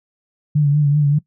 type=tone with vibrato; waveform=sine; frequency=146.1 Hz; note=D3; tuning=9 cents flat; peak=-11 dBFS; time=0.55-1.19 s; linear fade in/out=10 ms; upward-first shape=triangle; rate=5.2 Hz; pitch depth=59 cents each way; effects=noise-tail reverb RT60 0.1 s tail -20 dB re dry